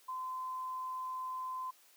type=tone; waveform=sine; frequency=1028 Hz; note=C6; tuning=31 cents flat; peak=-37 dBFS; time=0.08-1.71 s; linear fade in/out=10 ms; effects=white hiss -64 dBFS RMS until 1.96 s + high-pass 400 Hz 12 dB/octave